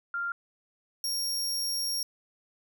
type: tone pair in turn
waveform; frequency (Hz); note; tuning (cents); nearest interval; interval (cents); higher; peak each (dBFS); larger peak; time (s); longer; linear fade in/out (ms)
sine / sawtooth; 1393 / 5572; F6 / F8; -5 / -5; 2 octaves; 2400; second; -29 / -26; second; 0.14-0.32 / 1.04-2.03; second; 2
effects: none